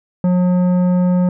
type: tone with tanh clipping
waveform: sine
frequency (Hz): 180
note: F#3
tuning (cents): -47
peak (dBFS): -13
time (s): 0.24-1.29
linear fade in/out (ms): 2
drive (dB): 11
effects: none